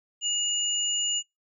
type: tone pair together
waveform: sine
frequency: 2874 / 7007 Hz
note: F7 / A8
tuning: +49 / -8 cents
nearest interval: octave + minor third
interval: 1543 cents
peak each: -27 dBFS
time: 0.21-1.23 s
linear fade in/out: 50 ms
effects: noise-tail reverb RT60 0.2 s tail -26 dB re dry